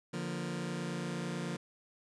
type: chord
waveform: sawtooth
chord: Bb major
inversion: first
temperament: just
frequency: 145.68 / 174.81 / 233.1 Hz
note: D3 / F3 / Bb3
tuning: -14 / +2 / 0 cents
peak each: -37 / -34 / -38 dBFS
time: 0.13-1.57 s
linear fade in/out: 10 ms
effects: resampled to 22050 Hz + 11-bit